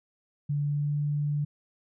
sine tone with pitch glide, 145.1 to 146.7 Hz, D3 to D3, -21 to -2 cents, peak -25 dBFS, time 0.49-1.45 s, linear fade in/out 10 ms, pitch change +19 cents, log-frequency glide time 0.62-0.96 s, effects none

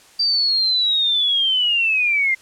sine linear sweep, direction down, 4699 to 2076 Hz, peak -15 dBFS, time 0.19-2.35 s, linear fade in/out 10 ms, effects white hiss -49 dBFS RMS until 2.41 s + low-pass 9000 Hz 12 dB/octave

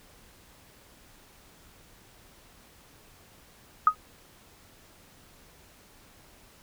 sine tone with exponential decay, 1255 Hz, D#6, 15 cents sharp, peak -11 dBFS, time 3.87-3.95 s, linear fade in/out 2 ms, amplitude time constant 16 ms, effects pink hiss -56 dBFS RMS until 6.62 s

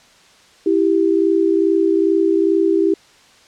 sine tone pair together, 329.6 / 392 Hz, E4 / G4, 0 / 0 cents, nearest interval minor third, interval 300 cents, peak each -15 dBFS, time 0.66-2.94 s, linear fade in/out 5 ms, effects white hiss -49 dBFS RMS until 3.47 s + low-pass 6000 Hz 12 dB/octave

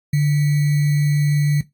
sine tone with sample-and-hold, 146.83 Hz, D3, in tune, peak -13 dBFS, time 0.13-1.61 s, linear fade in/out 5 ms, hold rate 2100 Hz, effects noise-tail reverb RT60 0.2 s tail -19 dB re dry + AAC 64 kbps

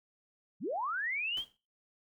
sine linear sweep, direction up, 130.9 to 3322 Hz, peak -32 dBFS, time 0.6-1.45 s, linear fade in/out 50 ms
pink noise with exponential decay, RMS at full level -48 dBFS, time 1.37-1.57 s, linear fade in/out 1 ms, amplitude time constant 42 ms
effects noise-tail reverb RT60 0.3 s tail -18 dB re dry

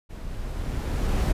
brown noise with level ramp, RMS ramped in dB -37 to -20 dBFS, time 0.09-1.33 s, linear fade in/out 20 ms, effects resampled to 32000 Hz

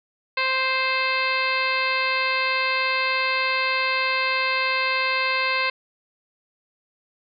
harmonic tone, 523.3 Hz, C5, in tune, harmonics 1 / 2 / 3 / 4 / 5 / 6 / 7 / 8 / 9, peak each -31 / -26 / -29 / -26 / -26 / -38 / -36 / -31 / -37 dBFS, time 0.37-5.7 s, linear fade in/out 5 ms, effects none

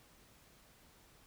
silence, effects pink hiss -64 dBFS RMS until 1.26 s

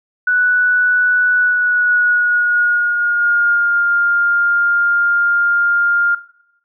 sine tone with pitch glide, 1480 to 1404.2 Hz, F#6 to F6, 0 to +9 cents, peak -11 dBFS, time 0.27-6.15 s, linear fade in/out 5 ms, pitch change -91 cents, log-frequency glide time 1.32-3.87 s, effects noise-tail reverb RT60 0.8 s tail -18 dB re dry

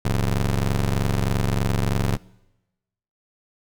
25% pulse ring-modulated tone, 69 Hz, C#2, 7 cents flat, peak -13 dBFS, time 0.05-2.17 s, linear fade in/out 5 ms, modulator 46.1 Hz, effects noise-tail reverb RT60 1.0 s tail -22 dB re dry

